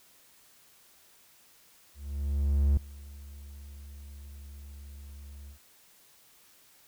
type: tone with ADSR envelope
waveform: triangle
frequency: 70.8 Hz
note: C#2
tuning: 37 cents sharp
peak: -18 dBFS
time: 1.94-5.59 s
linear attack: 830 ms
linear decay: 6 ms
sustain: -23 dB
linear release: 100 ms
effects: white hiss -60 dBFS RMS until 6.87 s